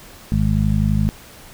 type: harmonic tone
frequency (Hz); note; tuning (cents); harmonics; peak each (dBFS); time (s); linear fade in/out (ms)
51.91; G#1; 0; 1 / 2 / 3 / 4; -20 / -20 / -20 / -20; 0.32-1.09; 0
effects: pink hiss -42 dBFS RMS until 1.53 s